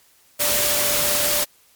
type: tone in noise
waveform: sine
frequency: 587.3 Hz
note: D5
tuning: in tune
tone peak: -27 dBFS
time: 0.39-1.45 s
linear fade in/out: 20 ms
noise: white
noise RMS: -20 dBFS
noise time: 0.39-1.45 s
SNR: -10 dB
effects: white hiss -56 dBFS RMS until 1.75 s + MP3 96 kbps